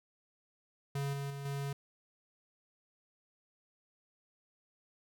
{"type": "tone with level steps", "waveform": "square", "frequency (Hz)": 140, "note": "C#3", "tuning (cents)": 18, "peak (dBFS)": [-34, -37, -41, -36], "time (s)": [0.95, 1.73], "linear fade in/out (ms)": 5, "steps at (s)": [1.13, 1.3, 1.45], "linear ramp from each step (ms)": 5, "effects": []}